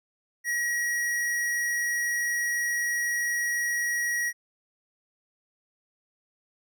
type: tone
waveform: square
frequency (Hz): 1907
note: A#6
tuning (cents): +39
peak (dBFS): -26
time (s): 0.44-4.33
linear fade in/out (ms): 50
effects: none